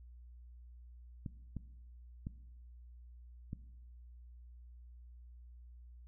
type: clicks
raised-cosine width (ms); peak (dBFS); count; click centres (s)
5; -28; 4; 1.262 / 1.567 / 2.269 / 3.531
effects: noise-tail reverb RT60 1.0 s tail -18 dB re dry + added 60 Hz sine -52 dBFS peak until 6.07 s